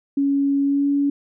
sine tone with pitch glide, 279.1 to 283 Hz, C#4 to C#4, +12 to +36 cents, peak -16 dBFS, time 0.17-1.1 s, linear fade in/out 5 ms, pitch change +24 cents, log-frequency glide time 0.63-0.88 s, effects none

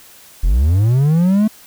triangle linear sweep, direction up, 36.71 to 220 Hz, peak -8 dBFS, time 0.43-1.48 s, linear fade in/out 10 ms, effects white hiss -43 dBFS RMS until 1.66 s

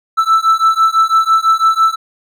triangle beating tone pair, 1318.5 / 1324.5 Hz, E6 / E6, 0 / +8 cents, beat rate 6 Hz, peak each -10 dBFS, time 0.17-1.96 s, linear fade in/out 20 ms, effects none

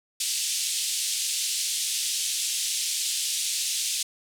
white band-pass noise, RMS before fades -28 dBFS, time 0.2-4.03 s, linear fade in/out 5 ms, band 2900 to 9400 Hz, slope 24 dB/octave, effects none

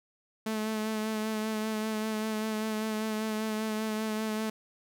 sawtooth tone with vibrato, 217.2 Hz, A3, 22 cents flat, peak -26 dBFS, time 0.46-4.5 s, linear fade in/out 5 ms, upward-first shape sine, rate 5.1 Hz, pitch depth 23 cents each way, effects none

